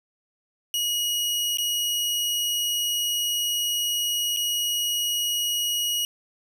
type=tone with dropouts; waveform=sawtooth; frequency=2900 Hz; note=F#7; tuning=35 cents flat; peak=-20 dBFS; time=0.74-6.05 s; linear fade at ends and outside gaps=1 ms; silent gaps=1.572-1.584 / 4.364-4.37 s; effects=none